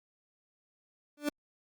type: tone with exponential growth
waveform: 30% pulse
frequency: 293.7 Hz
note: D4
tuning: in tune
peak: -23 dBFS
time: 1.17-1.29 s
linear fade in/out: 5 ms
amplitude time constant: 26 ms
effects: Opus 48 kbps